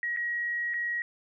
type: tone with dropouts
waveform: sine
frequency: 1901 Hz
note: A#6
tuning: 33 cents sharp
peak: -28 dBFS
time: 0.03-1.02 s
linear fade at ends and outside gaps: 1 ms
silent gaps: 0.164-0.171 / 0.737-0.741 s
effects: none